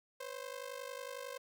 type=ring-modulated tone; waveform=sawtooth; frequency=523.3 Hz; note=C5; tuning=in tune; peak=-36 dBFS; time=0.2-1.38 s; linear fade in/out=5 ms; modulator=25.5 Hz; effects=none